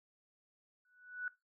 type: tone with exponential growth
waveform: sine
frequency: 1480 Hz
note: F#6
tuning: in tune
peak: -34 dBFS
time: 0.85-1.28 s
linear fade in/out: 2 ms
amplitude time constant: 92 ms
effects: noise-tail reverb RT60 0.2 s tail -18 dB re dry